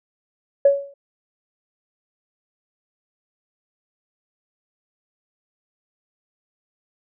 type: tone with exponential decay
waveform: sine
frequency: 560 Hz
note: C#5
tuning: 18 cents sharp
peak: -7 dBFS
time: 0.65-0.94 s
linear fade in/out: 5 ms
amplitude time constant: 63 ms
effects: tanh soft clip ceiling -3 dBFS